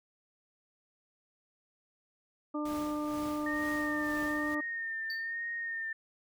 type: harmonic tone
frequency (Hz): 299.1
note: D4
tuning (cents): +32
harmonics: 1 / 2 / 3 / 4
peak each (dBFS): -33 / -40 / -45 / -40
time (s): 2.54-4.61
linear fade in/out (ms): 10
type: noise with tremolo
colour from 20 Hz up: pink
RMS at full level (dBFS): -46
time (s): 2.65-4.55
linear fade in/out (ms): 5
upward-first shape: sine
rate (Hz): 2.1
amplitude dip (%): 55
type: tone with vibrato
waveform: sine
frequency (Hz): 1828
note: A#6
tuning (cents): -34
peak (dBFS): -34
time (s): 3.46-5.93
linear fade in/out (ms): 5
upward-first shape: sine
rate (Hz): 1.1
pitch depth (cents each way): 32
type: tone with exponential decay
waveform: triangle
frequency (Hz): 4573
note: D8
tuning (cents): -47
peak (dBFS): -35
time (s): 5.1-5.33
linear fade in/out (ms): 1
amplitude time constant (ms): 49
effects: none